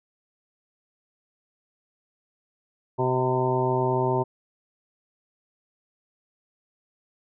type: harmonic tone with a mistuned harmonic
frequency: 127.3 Hz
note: C3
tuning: 47 cents flat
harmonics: 1 / 2 / 3 / 4 / 5 / 6 / 7 / 8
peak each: -27 / -33 / -25 / -35 / -30 / -36 / -27 / -36 dBFS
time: 2.98-4.24 s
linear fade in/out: 20 ms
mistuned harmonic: 7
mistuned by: +32 cents
effects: none